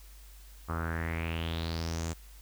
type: tone with low-pass filter sweep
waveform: sawtooth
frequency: 82.41 Hz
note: E2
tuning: in tune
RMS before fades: -34 dBFS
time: 0.68-2.14 s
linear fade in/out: 20 ms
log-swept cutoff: 1200 to 7600 Hz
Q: 5.4
effects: added 50 Hz sine -49 dBFS peak until 2.41 s + white hiss -58 dBFS RMS until 2.41 s